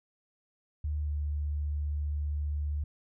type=tone with pitch glide; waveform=sine; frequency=74.9 to 73.74 Hz; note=D2 to D2; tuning=+35 to +8 cents; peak=-29 dBFS; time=0.84-2.84 s; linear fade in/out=5 ms; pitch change=-27 cents; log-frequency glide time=0.99-1.13 s; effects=none